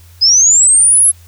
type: linear sweep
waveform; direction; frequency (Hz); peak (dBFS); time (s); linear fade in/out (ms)
sine; up; 4967 to 11060; -5; 0.21-1.12; 20
effects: added 86 Hz sine -38 dBFS peak until 1.27 s + white hiss -47 dBFS RMS until 1.27 s